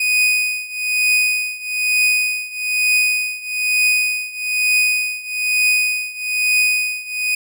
40% pulse tone with tremolo, 2489 Hz, D#7, in tune, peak -11 dBFS, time 0-7.35 s, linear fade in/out 5 ms, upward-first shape triangle, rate 1.1 Hz, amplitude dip 90%, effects none

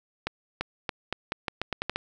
accelerating click train, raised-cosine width 0.3 ms, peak -12 dBFS, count 11, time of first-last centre 0.27-1.96 s, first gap 340 ms, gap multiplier 0.83, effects none

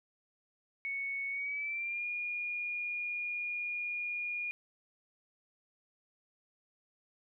sine tone with pitch glide, 2217 to 2432 Hz, C#7 to D#7, 0 to -40 cents, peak -34 dBFS, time 0.85-4.51 s, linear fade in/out 0 ms, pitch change +160 cents, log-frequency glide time 1.3-2.06 s, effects none

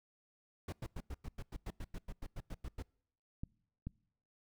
brown noise bursts, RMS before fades -42 dBFS, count 16, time 0.68-2.825 s, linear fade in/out 5 ms, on 45 ms, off 95 ms
clicks, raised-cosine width 5 ms, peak -28 dBFS, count 2, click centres 3.435 / 3.87 s
effects noise-tail reverb RT60 0.7 s tail -26 dB re dry

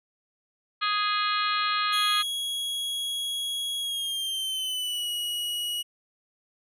harmonic tone, 415.3 Hz, G#4, in tune, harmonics 3 / 4 / 5 / 6 / 7 / 8 / 9 / 10, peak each -26 / -33 / -37 / -34 / -38 / -33 / -38 / -33 dBFS, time 0.81-2.23 s, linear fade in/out 20 ms
45% pulse tone with pitch glide, 3322 to 2909 Hz, G#7 to F#7, 0 to -30 cents, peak -28 dBFS, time 1.92-5.83 s, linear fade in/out 20 ms, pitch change -230 cents, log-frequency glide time 3.8-5.09 s
effects resampled to 32000 Hz

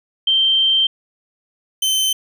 sine / sawtooth tone pair in turn, 3136 / 3082 Hz, G7 / G7, 0 / -30 cents, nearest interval unison, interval 30 cents, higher first, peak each -12 dBFS, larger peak neither, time 0.27-0.87 / 1.82-2.13 s, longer first, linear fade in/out 5 ms, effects none

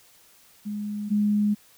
sine tone pair in turn, 207.9 / 207.9 Hz, G#3 / G#3, +2 / +2 cents, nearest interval unison, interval 0 cents, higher neither, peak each -28 / -19 dBFS, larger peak second, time 0.65-1.1 / 1.1-1.55 s, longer neither, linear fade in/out 20 ms, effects white hiss -56 dBFS RMS until 1.77 s

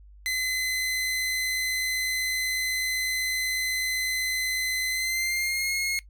sawtooth tone with pitch glide, 2037 to 2158 Hz, C7 to C#7, -47 to -47 cents, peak -22 dBFS, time 0.26-5.99 s, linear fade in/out 0 ms, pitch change +100 cents, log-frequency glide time 4.9-5.72 s, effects noise-tail reverb RT60 0.1 s tail -18 dB re dry + added 50 Hz sine -47 dBFS peak until 6.09 s

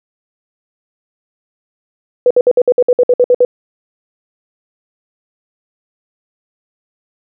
sine tone bursts, 493.9 Hz, B4, in tune, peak -5 dBFS, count 12, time 2.26-3.45 s, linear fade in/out 2 ms, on 46 ms, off 58 ms, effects none

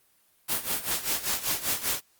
white noise with tremolo, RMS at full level -26 dBFS, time 0.48-2.01 s, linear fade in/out 20 ms, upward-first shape sine, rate 5.1 Hz, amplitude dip 80%, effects white hiss -65 dBFS RMS until 2.19 s + Opus 32 kbps

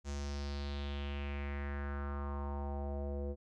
square tone with low-pass filter sweep, 71 Hz, C#2, 42 cents sharp, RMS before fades -39 dBFS, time 0.04-3.36 s, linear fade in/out 50 ms, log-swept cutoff 6900 to 480 Hz, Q 3.4, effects none

